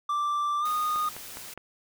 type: tone with pitch glide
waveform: triangle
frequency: 1174.7 to 1231 Hz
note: D6 to D#6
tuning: 0 to -19 cents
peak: -23 dBFS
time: 0.09-1.09 s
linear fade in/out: 5 ms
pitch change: +81 cents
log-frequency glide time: 0.6-0.66 s
type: noise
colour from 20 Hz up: white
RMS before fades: -42 dBFS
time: 0.65-1.54 s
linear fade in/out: 5 ms
type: click train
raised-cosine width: 0.5 ms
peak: -25 dBFS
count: 4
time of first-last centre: 0.96-1.576 s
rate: 4.87 Hz
effects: none